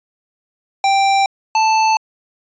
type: tone pair in turn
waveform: square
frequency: 785 / 880.2 Hz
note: G5 / A5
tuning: +2 / 0 cents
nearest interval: major second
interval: 198 cents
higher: second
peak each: -12 dBFS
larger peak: neither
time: 0.84-1.26 / 1.55-1.97 s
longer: neither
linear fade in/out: 2 ms
effects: resampled to 16000 Hz